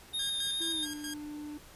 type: tone with vibrato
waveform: square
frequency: 3679 Hz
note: A#7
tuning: 24 cents flat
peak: -32 dBFS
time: 0.13-0.86 s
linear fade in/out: 20 ms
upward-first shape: sine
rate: 7.2 Hz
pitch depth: 20 cents each way
type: tone with tremolo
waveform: 10% pulse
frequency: 1621 Hz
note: G#6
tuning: 42 cents flat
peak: -29 dBFS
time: 0.19-1.14 s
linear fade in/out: 5 ms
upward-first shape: square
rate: 4.7 Hz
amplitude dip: 70%
type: tone with pitch glide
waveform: triangle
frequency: 332 to 297.5 Hz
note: E4 to D4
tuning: +12 to +22 cents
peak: -37 dBFS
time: 0.6-1.58 s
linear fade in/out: 10 ms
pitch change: -190 cents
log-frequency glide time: 0.71-0.86 s
effects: pink hiss -54 dBFS RMS until 1.75 s + resampled to 32000 Hz